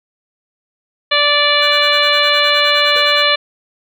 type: harmonic tone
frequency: 584 Hz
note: D5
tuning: 10 cents flat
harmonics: 1 / 2 / 3 / 4 / 5 / 6 / 7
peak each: -18 / -18 / -18 / -18 / -18 / -18 / -18 dBFS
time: 1.11-3.36 s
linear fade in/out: 10 ms
type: tone with tremolo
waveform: 30% pulse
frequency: 1507 Hz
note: F#6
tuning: 31 cents sharp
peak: -23 dBFS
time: 1.62-3.23 s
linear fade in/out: 0 ms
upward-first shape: sine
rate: 9.7 Hz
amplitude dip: 100%
type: tone with exponential decay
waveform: square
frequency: 493.9 Hz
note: B4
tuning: in tune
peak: -24 dBFS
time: 2.96-3.16 s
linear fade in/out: 0 ms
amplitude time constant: 43 ms
effects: none